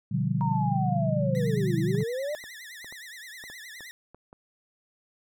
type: chord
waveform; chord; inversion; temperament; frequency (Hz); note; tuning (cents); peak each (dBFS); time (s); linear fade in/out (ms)
sine; G dominant seventh; first; just; 122.5 / 147 / 176.4 / 196; B2 / D3 / F3 / G3; -14 / +2 / +18 / 0; -29 / -28 / -30 / -31; 0.11-2.04; 10
type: linear two-way sweep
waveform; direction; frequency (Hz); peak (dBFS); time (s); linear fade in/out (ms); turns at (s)
sine; down then up; 946 to 316.7 to 612; -28; 0.41-2.35; 0; 1.79
type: tone with vibrato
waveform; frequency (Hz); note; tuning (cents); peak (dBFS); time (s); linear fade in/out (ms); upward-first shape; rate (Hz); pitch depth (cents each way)
sawtooth; 1864.7; A#6; 0; -38; 1.35-3.91; 0; triangle; 9.6; 200
type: clicks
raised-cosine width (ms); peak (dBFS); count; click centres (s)
1; -34; 10; 1.951 / 2.006 / 2.44 / 2.845 / 2.925 / 3.439 / 3.5 / 3.807 / 4.146 / 4.329
effects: none